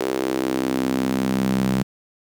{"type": "tone with high-pass filter sweep", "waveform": "sawtooth", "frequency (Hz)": 65.3, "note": "C2", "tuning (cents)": -3, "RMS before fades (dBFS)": -22, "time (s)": [0, 1.83], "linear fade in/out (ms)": 5, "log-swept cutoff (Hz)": [390, 170], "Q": 3.3, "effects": ["8-bit"]}